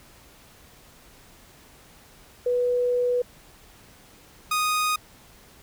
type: tone pair in turn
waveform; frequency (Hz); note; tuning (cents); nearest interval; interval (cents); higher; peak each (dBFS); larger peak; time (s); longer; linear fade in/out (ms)
sine / sawtooth; 491.3 / 1241.6; B4 / D#6; -9 / -4; octave + major third; 1605; second; -20 / -18; second; 2.46-3.22 / 4.51-4.96; first; 5
effects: pink hiss -52 dBFS RMS until 5.62 s